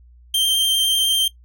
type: tone with vibrato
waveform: 45% pulse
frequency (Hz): 3153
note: G7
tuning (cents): +9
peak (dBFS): -15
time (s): 0.34-1.28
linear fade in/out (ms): 5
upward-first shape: triangle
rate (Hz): 10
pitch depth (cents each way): 15
effects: noise-tail reverb RT60 0.1 s tail -18 dB re dry + added 60 Hz sine -45 dBFS peak until 1.44 s